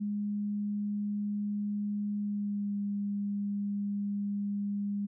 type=tone with pitch glide; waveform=sine; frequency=206.1 to 202.7 Hz; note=G#3 to G#3; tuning=-13 to -42 cents; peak=-30 dBFS; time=0-5.07 s; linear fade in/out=20 ms; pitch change=-29 cents; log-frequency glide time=2.19-2.77 s; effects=none